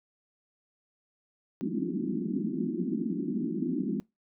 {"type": "band-pass noise", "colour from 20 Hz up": "pink", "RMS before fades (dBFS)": -31, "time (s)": [1.61, 4], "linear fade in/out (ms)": 0, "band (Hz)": [170, 360], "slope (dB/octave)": 96, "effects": ["noise-tail reverb RT60 0.2 s tail -23 dB re dry"]}